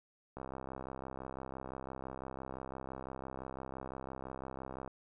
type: click train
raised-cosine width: 1 ms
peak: -29 dBFS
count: 298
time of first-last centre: 0.37-4.877 s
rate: 65.9 Hz
effects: none